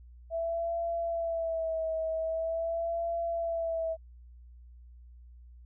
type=tone with vibrato; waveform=sine; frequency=659.3 Hz; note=E5; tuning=in tune; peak=-29 dBFS; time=0.3-3.97 s; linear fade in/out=50 ms; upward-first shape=sine; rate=0.44 Hz; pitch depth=43 cents each way; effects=added 60 Hz sine -49 dBFS peak until 5.65 s